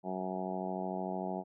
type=harmonic tone; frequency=93.3 Hz; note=F#2; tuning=15 cents sharp; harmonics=2 / 3 / 4 / 5 / 6 / 7 / 8 / 9 / 10; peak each=-39 / -45 / -42 / -47 / -48 / -41 / -43 / -43 / -54 dBFS; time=0.03-1.44 s; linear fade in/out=50 ms; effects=none